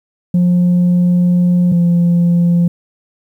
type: tone pair in turn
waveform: sine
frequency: 177.3 / 172.75 Hz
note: F3 / F3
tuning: +26 / -19 cents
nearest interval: unison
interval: 45 cents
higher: first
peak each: -6 dBFS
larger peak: neither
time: 0.34-1.72 / 1.72-2.68 s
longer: first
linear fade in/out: 5 ms
effects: tanh soft clip ceiling -7 dBFS + 8-bit